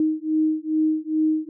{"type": "beating tone pair", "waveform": "sine", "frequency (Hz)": [311.1, 313.5], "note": ["D#4", "D#4"], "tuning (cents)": [0, 13], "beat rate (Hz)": 2.4, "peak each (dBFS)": -22, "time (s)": [0, 1.49], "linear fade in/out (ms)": 2, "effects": []}